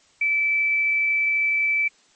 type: tone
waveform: sine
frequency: 2316 Hz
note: D7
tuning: 25 cents flat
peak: -18 dBFS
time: 0.21-1.88 s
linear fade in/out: 5 ms
effects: white hiss -58 dBFS RMS until 2.15 s + MP3 32 kbps